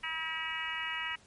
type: harmonic tone with a mistuned harmonic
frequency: 321.2 Hz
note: E4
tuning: 45 cents flat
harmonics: 3 / 4 / 5 / 6 / 7 / 8 / 9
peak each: -43 / -43 / -44 / -38 / -41 / -44 / -40 dBFS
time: 0.03-1.16 s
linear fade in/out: 10 ms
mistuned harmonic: 7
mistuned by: +31 cents
effects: pink hiss -61 dBFS RMS until 1.26 s + MP3 48 kbps